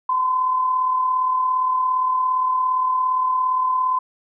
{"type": "tone with amplitude modulation", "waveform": "sine", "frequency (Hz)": 1022, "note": "C6", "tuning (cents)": -41, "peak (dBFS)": -15, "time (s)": [0.09, 3.99], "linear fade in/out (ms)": 5, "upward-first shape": "sine", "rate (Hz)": 37.4, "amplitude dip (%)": 40, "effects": []}